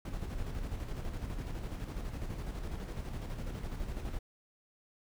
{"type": "noise with tremolo", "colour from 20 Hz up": "brown", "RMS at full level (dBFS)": -37, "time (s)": [0.05, 4.19], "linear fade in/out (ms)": 5, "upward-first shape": "square", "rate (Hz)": 12, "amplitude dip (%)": 40, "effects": []}